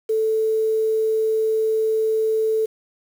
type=tone with quantisation; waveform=sine; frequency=440 Hz; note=A4; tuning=in tune; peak=-17 dBFS; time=0.09-2.66 s; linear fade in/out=10 ms; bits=7; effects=none